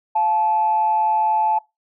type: tone pair together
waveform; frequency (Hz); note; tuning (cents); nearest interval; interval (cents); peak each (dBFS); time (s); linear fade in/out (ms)
sine; 698.5 / 867.9; F5 / A5; 0 / -24; major third; 376; -25 / -15; 0.15-1.59; 10
effects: noise-tail reverb RT60 0.2 s tail -22 dB re dry + tanh soft clip ceiling -9 dBFS